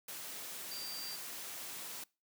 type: tone in noise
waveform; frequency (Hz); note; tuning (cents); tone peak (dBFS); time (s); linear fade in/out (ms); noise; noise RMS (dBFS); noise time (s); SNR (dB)
sine; 4712; D8; +5; -43; 0.71-1.16; 5; white; -45; 0.08-2.04; -1
effects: noise-tail reverb RT60 0.3 s tail -24 dB re dry + high-pass 150 Hz 12 dB/octave